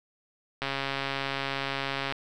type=click train; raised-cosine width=0.3 ms; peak=-14 dBFS; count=207; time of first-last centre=0.62-2.124 s; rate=137 Hz; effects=none